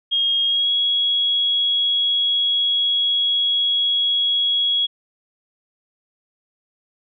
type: tone with pitch glide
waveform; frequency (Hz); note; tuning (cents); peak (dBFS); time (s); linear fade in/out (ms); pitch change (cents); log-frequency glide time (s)
sine; 3254 to 3328; G#7 to G#7; -36 to +3; -16; 0.11-4.87; 20; +39; 0.46-0.7
effects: none